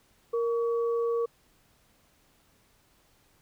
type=tone pair together; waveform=sine; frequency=466.2 / 1132.1 Hz; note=A#4 / C#6; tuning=0 / +36 cents; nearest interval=octave + minor third; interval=1536 cents; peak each=-25 / -37 dBFS; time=0.33-1.26 s; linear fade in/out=10 ms; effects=pink hiss -65 dBFS RMS until 3.41 s